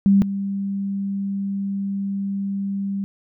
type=tone pair in turn; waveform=sine; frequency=197.5 / 197.5 Hz; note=G3 / G3; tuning=+13 / +13 cents; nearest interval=unison; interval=0 cents; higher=neither; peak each=-11 / -22 dBFS; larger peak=first; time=0.06-0.22 / 0.22-3.04 s; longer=second; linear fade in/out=0 ms; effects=none